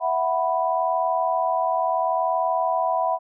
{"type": "chord", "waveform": "sine", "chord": "E suspended second", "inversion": "none", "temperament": "equal", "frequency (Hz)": [659.3, 740, 987.8], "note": ["E5", "F#5", "B5"], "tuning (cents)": [0, 0, 0], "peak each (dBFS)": -24, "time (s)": [0, 3.19], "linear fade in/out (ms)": 50, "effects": []}